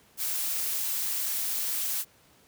blue noise, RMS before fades -30 dBFS, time 0.17-2.05 s, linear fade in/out 50 ms, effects pink hiss -60 dBFS RMS until 2.47 s + high-pass 80 Hz 12 dB/octave

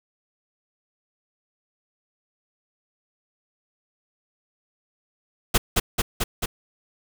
pink noise with echo, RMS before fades -17 dBFS, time 5.54-5.58 s, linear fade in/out 10 ms, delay 220 ms, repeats 4, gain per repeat -2 dB, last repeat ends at 6.46 s, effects none

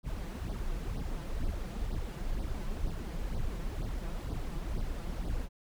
brown noise with flanger, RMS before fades -35 dBFS, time 0.03-5.49 s, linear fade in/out 50 ms, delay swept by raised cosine 0.2 to 6 ms, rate 2.1 Hz, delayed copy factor +0.7, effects none

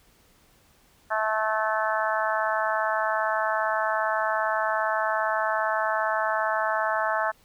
harmonic tone, 217.5 Hz, A3, 20 cents flat, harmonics 3 / 4 / 5 / 6 / 7 / 8, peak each -28 / -29 / -30 / -31 / -31 / -32 dBFS, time 1.1-7.32 s, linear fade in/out 20 ms, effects pink hiss -60 dBFS RMS until 7.44 s

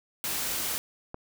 white noise, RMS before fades -31 dBFS, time 0.24-0.78 s, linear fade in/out 0 ms
click, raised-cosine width 1 ms, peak -23 dBFS, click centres 1.144 s
effects none

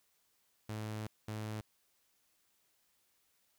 sawtooth tone bursts at uneven times, 108 Hz, A2, 32 cents flat, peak -35 dBFS, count 2, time 0.69-1.07 / 1.28-1.61 s, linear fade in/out 5 ms, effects white hiss -75 dBFS RMS until 3.58 s

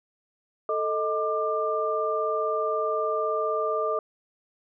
sine tone cluster, 440.4 / 625 / 1191 Hz, A4 / D#5 / D6, +2 / +8 / +24 cents, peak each -28 dBFS, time 0.69-3.99 s, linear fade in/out 2 ms, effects none

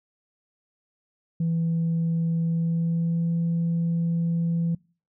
sine tone with pitch glide, 165.6 to 167.91 Hz, E3 to E3, +8 to +32 cents, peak -20 dBFS, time 1.4-4.75 s, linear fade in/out 5 ms, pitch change +24 cents, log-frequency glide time 2.44-3.31 s, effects noise-tail reverb RT60 0.4 s tail -26 dB re dry + tanh soft clip ceiling -19 dBFS

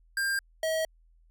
square tone pair in turn, 1597 / 639.7 Hz, G6 / D#5, +32 / +48 cents, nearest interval octave + major third, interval 1584 cents, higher first, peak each -27 dBFS, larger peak neither, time 0.17-0.39 / 0.63-0.85 s, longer neither, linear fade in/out 2 ms, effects added 41 Hz sine -58 dBFS peak until 1.3 s

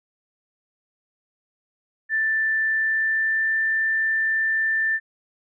sine tone with pitch glide, 1768 to 1778.2 Hz, A6 to A6, +8 to +18 cents, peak -19 dBFS, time 2.09-5 s, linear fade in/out 50 ms, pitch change +10 cents, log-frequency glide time 2.64-3.59 s, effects none

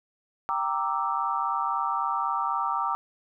sine chord, E half-diminished seventh, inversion first, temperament equal, 784 / 932.3 / 1174.7 / 1318.5 Hz, G5 / Bb5 / D6 / E6, 0 / 0 / 0 / 0 cents, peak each -32 / -30 / -28 / -32 dBFS, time 0.49-2.95 s, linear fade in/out 0 ms, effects none

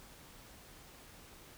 silence, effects pink hiss -56 dBFS RMS until 1.57 s

